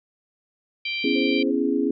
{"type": "harmonic tone", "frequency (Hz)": 784, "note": "G5", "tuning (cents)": 0, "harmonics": [3, 4, 5, 6], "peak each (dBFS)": [-27, -31, -36, -36], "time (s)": [0.85, 1.43], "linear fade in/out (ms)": 5}
{"type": "chord", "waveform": "sine", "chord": "C# minor seventh", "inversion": "third", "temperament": "just", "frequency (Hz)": [249.5, 277.2, 332.6, 415.8], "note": ["B3", "C#4", "E4", "G#4"], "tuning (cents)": [18, 0, 16, 2], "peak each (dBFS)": [-26, -23, -26, -26], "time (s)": [1.04, 1.91], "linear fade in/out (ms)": 5}
{"type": "tone", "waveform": "sine", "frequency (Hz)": 523.3, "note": "C5", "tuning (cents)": 0, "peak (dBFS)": -31, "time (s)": [1.15, 1.51], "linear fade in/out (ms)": 10}
{"effects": []}